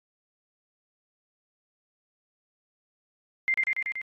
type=tone with echo; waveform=sine; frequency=2093 Hz; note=C7; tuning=in tune; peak=-21 dBFS; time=3.48-3.54 s; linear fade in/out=0 ms; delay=95 ms; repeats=5; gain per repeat=-2 dB; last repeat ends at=4.015 s; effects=AAC 32 kbps